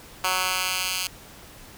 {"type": "tone with high-pass filter sweep", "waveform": "10% pulse", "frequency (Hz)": 185, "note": "F#3", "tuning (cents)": 0, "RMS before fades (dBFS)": -26, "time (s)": [0.24, 1.07], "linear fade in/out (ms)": 2, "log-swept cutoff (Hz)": [1200, 3200], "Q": 0.92, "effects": ["pink hiss -46 dBFS RMS until 1.77 s"]}